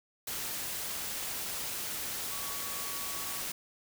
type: tone in noise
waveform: sine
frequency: 1128 Hz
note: C#6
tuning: 30 cents sharp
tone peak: -46 dBFS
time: 2.31-3.4 s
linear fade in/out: 5 ms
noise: white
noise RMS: -37 dBFS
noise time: 0.27-3.52 s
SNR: -12 dB
effects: none

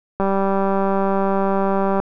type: click train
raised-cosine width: 1 ms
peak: -7 dBFS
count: 352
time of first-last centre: 0.2-2 s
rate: 195 Hz
effects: none

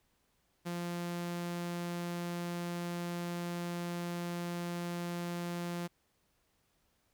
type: tone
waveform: sawtooth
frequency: 173.5 Hz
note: F3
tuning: 11 cents flat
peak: -32 dBFS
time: 0.65-5.88 s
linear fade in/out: 20 ms
effects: pink hiss -75 dBFS RMS until 7.13 s

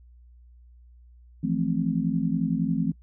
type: chord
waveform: sine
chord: F major seventh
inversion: third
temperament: just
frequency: 163.7 / 174.61 / 218.3 / 261.9 Hz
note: E3 / F3 / A3 / C4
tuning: -12 / 0 / -13 / +2 cents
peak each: -28 dBFS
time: 1.43-2.92 s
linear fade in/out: 10 ms
effects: noise-tail reverb RT60 0.1 s tail -25 dB re dry + added 60 Hz sine -49 dBFS peak until 3.02 s

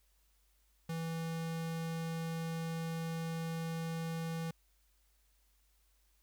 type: tone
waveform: square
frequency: 164.2 Hz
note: E3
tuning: 6 cents flat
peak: -37 dBFS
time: 0.89-4.51 s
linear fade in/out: 5 ms
effects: added 50 Hz sine -70 dBFS peak until 6.22 s + white hiss -75 dBFS RMS until 6.22 s

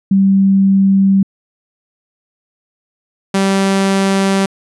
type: tone pair in turn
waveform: sine / sawtooth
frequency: 194.5 / 194.5 Hz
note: G3 / G3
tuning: -13 / -13 cents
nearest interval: unison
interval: 0 cents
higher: neither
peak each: -7 dBFS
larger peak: neither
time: 0.11-1.23 / 3.34-4.46 s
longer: neither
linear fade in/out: 5 ms
effects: resampled to 24000 Hz

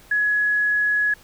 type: tone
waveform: sine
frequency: 1684 Hz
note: G#6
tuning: 24 cents sharp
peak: -17 dBFS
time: 0.11-1.14 s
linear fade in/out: 5 ms
effects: pink hiss -50 dBFS RMS until 1.23 s

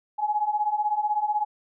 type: beating tone pair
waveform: sine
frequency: 830.6 / 846.6 Hz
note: G#5 / G#5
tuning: 0 / +33 cents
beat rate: 16 Hz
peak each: -27 / -24 dBFS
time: 0.18-1.45 s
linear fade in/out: 20 ms
effects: none

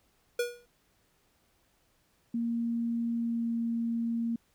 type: tone with exponential decay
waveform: square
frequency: 481.9 Hz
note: B4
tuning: 43 cents flat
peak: -25 dBFS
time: 0.39-0.66 s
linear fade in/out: 5 ms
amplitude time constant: 57 ms
type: tone with pitch glide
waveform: sine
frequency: 233.1 to 231.6 Hz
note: A#3 to A#3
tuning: 0 to -11 cents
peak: -28 dBFS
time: 2.34-4.36 s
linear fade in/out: 5 ms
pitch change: -11 cents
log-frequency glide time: 3.14-3.52 s
effects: pink hiss -70 dBFS RMS until 4.54 s

